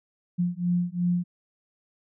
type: beating tone pair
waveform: sine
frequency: 174.9 / 177.7 Hz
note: F3 / F3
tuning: +3 / +30 cents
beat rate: 2.8 Hz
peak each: -26 dBFS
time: 0.38-1.24 s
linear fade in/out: 20 ms
effects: none